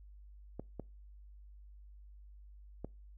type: clicks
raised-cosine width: 2 ms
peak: -27 dBFS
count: 3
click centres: 0.596 / 0.797 / 2.846 s
effects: noise-tail reverb RT60 0.3 s tail -26 dB re dry + added 50 Hz sine -52 dBFS peak until 3.17 s